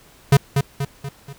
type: tone with echo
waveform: square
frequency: 139.3 Hz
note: C#3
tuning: 9 cents sharp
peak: -9 dBFS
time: 0.32-0.37 s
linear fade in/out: 5 ms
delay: 240 ms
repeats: 4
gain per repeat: -6 dB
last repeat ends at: 1.33 s
effects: pink hiss -50 dBFS RMS until 1.38 s